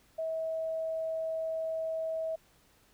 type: tone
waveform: sine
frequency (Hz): 645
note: E5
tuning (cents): -38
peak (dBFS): -31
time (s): 0.18-2.36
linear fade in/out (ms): 10
effects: pink hiss -65 dBFS RMS until 2.93 s

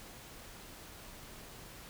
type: silence
effects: pink hiss -51 dBFS RMS until 1.89 s

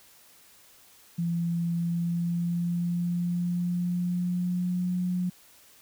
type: tone with pitch glide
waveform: sine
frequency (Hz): 170 to 180.11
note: F3 to F#3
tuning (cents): -46 to -46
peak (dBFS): -25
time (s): 1.18-5.3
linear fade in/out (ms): 10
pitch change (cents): +100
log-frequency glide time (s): 1.73-4.92
effects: white hiss -56 dBFS RMS until 5.81 s

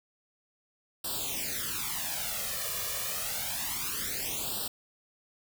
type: noise with flanger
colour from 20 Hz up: white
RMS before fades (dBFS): -34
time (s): 1.04-4.68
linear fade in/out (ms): 5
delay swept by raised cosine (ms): 0.23 to 1.73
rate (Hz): 0.28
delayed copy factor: +1
effects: none

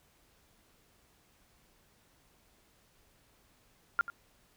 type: tone with echo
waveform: sine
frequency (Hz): 1396.9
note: F6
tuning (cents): 0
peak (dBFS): -23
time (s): 3.99-4.01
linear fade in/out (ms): 0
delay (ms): 90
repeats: 1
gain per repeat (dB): -14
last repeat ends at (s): 4.1
effects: pink hiss -67 dBFS RMS until 4.56 s

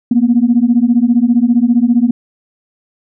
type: beating tone pair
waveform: sine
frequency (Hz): 231.5 / 246.5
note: A#3 / B3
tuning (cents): -12 / -3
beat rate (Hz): 15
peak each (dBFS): -10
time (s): 0.11-2.11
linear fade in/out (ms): 5
effects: tanh soft clip ceiling 0 dBFS

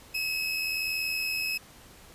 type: tone pair together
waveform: 30% pulse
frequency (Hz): 2563 / 2644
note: E7 / E7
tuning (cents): -49 / +5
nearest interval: minor second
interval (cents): 54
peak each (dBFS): -26 / -34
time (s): 0.14-1.58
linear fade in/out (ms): 10
effects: pink hiss -52 dBFS RMS until 2.14 s + resampled to 32000 Hz

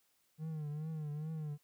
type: tone with vibrato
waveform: triangle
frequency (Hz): 153.5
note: D#3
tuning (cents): -23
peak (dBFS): -36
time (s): 0.38-1.58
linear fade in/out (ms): 50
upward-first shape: triangle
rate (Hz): 2.4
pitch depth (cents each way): 90
effects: white hiss -75 dBFS RMS until 1.63 s

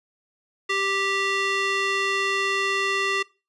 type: tone with band-pass filter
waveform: square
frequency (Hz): 392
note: G4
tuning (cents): 0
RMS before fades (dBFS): -24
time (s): 0.69-3.23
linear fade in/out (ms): 10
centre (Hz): 2400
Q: 1.3
effects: noise-tail reverb RT60 0.3 s tail -22 dB re dry + resampled to 24000 Hz

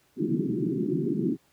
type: band-pass noise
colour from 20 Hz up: white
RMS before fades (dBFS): -27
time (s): 0.16-1.37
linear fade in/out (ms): 50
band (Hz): 130 to 390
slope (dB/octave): 96
effects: pink hiss -65 dBFS RMS until 1.52 s + high-pass 80 Hz 12 dB/octave

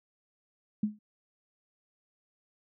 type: tone with exponential decay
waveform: sine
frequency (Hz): 210.9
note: G#3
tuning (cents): +27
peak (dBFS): -22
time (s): 0.83-0.99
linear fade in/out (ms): 5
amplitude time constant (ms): 34
effects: none

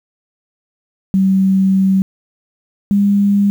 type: tone pair in turn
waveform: sine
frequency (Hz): 191.5 / 201.5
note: G3 / G3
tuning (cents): -40 / +48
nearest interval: minor second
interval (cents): 88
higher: second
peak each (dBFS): -9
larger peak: neither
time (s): 1.14-2.02 / 2.91-3.5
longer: first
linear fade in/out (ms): 0
effects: 7-bit

